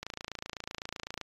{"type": "click train", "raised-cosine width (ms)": 0.2, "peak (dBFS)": -20, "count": 34, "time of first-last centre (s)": [0.03, 1.213], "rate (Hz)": 27.9, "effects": ["AAC 32 kbps"]}